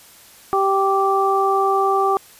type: harmonic tone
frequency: 390 Hz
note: G4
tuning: 9 cents flat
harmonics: 1 / 2 / 3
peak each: -19 / -19 / -19 dBFS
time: 0.53-2.17 s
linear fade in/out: 0 ms
effects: white hiss -46 dBFS RMS until 2.39 s + resampled to 32000 Hz